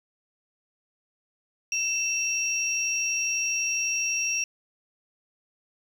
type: tone pair together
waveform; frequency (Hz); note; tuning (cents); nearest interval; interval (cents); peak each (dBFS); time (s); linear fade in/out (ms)
sine; 2676 / 5638; E7 / F8; +25 / +16; octave + minor second; 1291; -27; 1.72-4.44; 2
effects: 8-bit